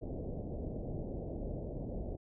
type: low-pass noise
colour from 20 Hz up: pink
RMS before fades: -40 dBFS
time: 0.01-2.17 s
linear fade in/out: 20 ms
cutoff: 660 Hz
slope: 48 dB/octave
effects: none